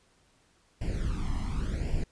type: noise with flanger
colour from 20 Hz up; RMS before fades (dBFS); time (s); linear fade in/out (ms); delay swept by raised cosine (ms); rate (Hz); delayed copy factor
brown; -30; 0.81-2.04; 5; 0.39 to 0.99; 0.9; +0.8
effects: pink hiss -66 dBFS RMS until 2.11 s + resampled to 22050 Hz